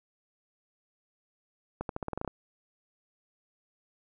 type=accelerating click train; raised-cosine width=1 ms; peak=-19 dBFS; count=10; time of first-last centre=1.81-2.277 s; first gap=82 ms; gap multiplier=0.88; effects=none